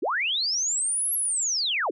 sine linear two-way sweep, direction up then down, 240.4 to 11430 to 240.4 Hz, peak -23 dBFS, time 0.02-1.91 s, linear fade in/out 10 ms, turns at 1.14 s, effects none

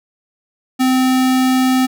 square tone, 258.2 Hz, C4, 23 cents flat, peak -12 dBFS, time 0.79-1.87 s, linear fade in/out 20 ms, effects none

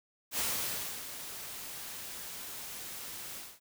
white noise with ADSR envelope, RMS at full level -32 dBFS, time 0.31-3.6 s, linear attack 72 ms, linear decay 640 ms, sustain -11 dB, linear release 230 ms, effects none

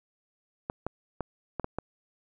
clicks, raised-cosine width 1 ms, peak -17 dBFS, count 6, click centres 0.699 / 0.866 / 1.207 / 1.597 / 1.644 / 1.786 s, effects none

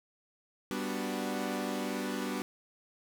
sawtooth chord, G major seventh, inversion none, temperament equal, 196 / 246.9 / 293.7 / 370 Hz, G3 / B3 / D4 / F#4, 0 / 0 / 0 / 0 cents, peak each -34 / -33 / -35 / -37 dBFS, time 0.71-2.42 s, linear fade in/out 0 ms, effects none

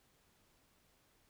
silence, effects pink hiss -72 dBFS RMS until 1.29 s

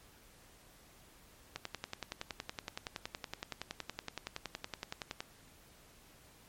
click train, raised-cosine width 0.2 ms, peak -21 dBFS, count 40, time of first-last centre 1.56-5.205 s, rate 10.7 Hz, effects pink hiss -61 dBFS RMS until 6.48 s + MP3 64 kbps

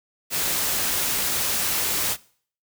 white noise, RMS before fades -24 dBFS, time 0.3-2.17 s, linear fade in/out 50 ms, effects noise-tail reverb RT60 0.5 s tail -21 dB re dry

